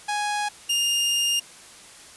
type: tone pair in turn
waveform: sawtooth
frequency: 830.6 / 2818 Hz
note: G#5 / F7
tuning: 0 / +15 cents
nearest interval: octave + major sixth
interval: 2115 cents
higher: second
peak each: -20 / -17 dBFS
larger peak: second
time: 0.08-0.49 / 0.69-1.4 s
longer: second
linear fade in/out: 10 ms
effects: white hiss -46 dBFS RMS until 2.16 s + resampled to 24000 Hz